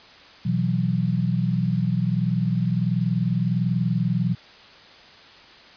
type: chord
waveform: sine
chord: B suspended fourth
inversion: none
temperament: equal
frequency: 123.47 / 164.81 / 185 Hz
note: B2 / E3 / F#3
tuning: 0 / 0 / 0 cents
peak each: -24 dBFS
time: 0.45-4.35 s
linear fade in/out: 10 ms
effects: white hiss -47 dBFS RMS until 5.76 s + resampled to 11025 Hz